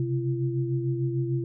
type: tone cluster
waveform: sine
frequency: 130.2 / 136.9 / 340.7 Hz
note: C3 / C#3 / F4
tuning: -8 / -21 / -43 cents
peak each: -26 / -33 / -30 dBFS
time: 0-1.44 s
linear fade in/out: 2 ms
effects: none